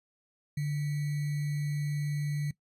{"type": "tone with sample-and-hold", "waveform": "sine", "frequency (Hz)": 146.83, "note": "D3", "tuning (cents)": 0, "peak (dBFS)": -28, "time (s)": [0.57, 2.51], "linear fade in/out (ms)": 5, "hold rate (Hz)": 2100, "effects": ["noise-tail reverb RT60 0.1 s tail -19 dB re dry", "resampled to 32000 Hz"]}